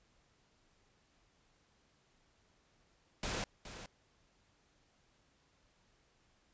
pink noise with echo, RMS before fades -38 dBFS, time 3.23-3.44 s, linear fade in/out 2 ms, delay 420 ms, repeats 1, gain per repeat -11 dB, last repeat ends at 3.86 s, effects pink hiss -72 dBFS RMS until 6.53 s + resampled to 16000 Hz

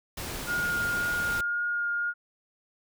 pink noise, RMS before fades -36 dBFS, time 0.17-1.41 s, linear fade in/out 5 ms
sine tone with vibrato, 1422 Hz, F6, 31 cents sharp, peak -26 dBFS, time 0.46-2.14 s, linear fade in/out 50 ms, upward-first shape triangle, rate 1.9 Hz, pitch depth 10 cents each way
effects none

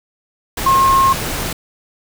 sine tone in noise, 1072 Hz, C6, 42 cents sharp, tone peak -9 dBFS, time 0.66-1.13 s, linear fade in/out 5 ms, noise pink, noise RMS -22 dBFS, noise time 0.57-1.53 s, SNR +10 dB, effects none

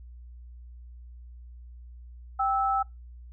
sine tone pair together, 784 / 1310.2 Hz, G5 / E6, 0 / -11 cents, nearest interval major sixth, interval 889 cents, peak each -25 / -26 dBFS, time 2.39-2.83 s, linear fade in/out 10 ms, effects noise-tail reverb RT60 0.2 s tail -24 dB re dry + added 60 Hz sine -43 dBFS peak until 3.32 s

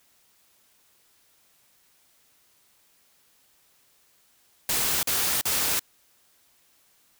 white noise bursts, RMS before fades -25 dBFS, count 3, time 4.69-5.794 s, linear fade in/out 2 ms, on 340 ms, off 42 ms, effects white hiss -63 dBFS RMS until 7.19 s

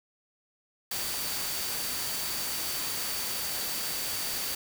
sine tone in noise, 4590 Hz, D8, 40 cents flat, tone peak -39 dBFS, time 0.91-4.55 s, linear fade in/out 5 ms, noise white, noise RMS -33 dBFS, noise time 0.91-4.55 s, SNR -9 dB, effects none

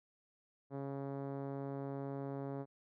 5% pulse tone with low-pass filter, 138.3 Hz, C#3, 4 cents flat, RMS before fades -42 dBFS, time 0.7-2.66 s, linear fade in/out 50 ms, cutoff 460 Hz, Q 0.74, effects none

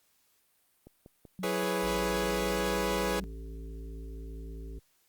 click train, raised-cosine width 2 ms, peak -36 dBFS, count 9, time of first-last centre 0.87-2.4 s, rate 5.23 Hz
sine tone with pitch glide, 185 to 190.53 Hz, F#3 to G3, 0 to -49 cents, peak -36 dBFS, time 1.39-3.24 s, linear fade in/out 0 ms, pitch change +51 cents, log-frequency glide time 1.89-2.81 s
sawtooth chord, C# minor seventh, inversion first, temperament equal, 329.6 / 415.3 / 493.9 / 554.4 Hz, E4 / G#4 / B4 / C#5, 0 / 0 / 0 / 0 cents, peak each -33 / -29 / -30 / -32 dBFS, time 1.43-3.2 s, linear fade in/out 5 ms
harmonic tone, 55.1 Hz, A1, 3 cents sharp, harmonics 1 / 3 / 5 / 7 / 8, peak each -39 / -51 / -51 / -52 / -55 dBFS, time 1.83-4.79 s, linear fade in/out 5 ms
effects white hiss -70 dBFS RMS until 5.08 s + Opus 48 kbps

